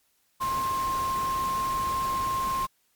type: tone in noise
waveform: sine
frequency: 1060 Hz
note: C6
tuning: 22 cents sharp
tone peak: -25 dBFS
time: 0.4-2.67 s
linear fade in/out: 20 ms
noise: pink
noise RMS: -37 dBFS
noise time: 0.4-2.67 s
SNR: +9 dB
effects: white hiss -69 dBFS RMS until 2.95 s + MP3 96 kbps